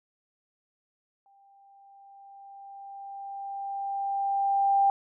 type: tone with exponential growth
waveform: sine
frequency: 792 Hz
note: G5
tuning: 18 cents sharp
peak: -18 dBFS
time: 1.26-4.9 s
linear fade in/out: 1 ms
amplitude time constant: 790 ms
effects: none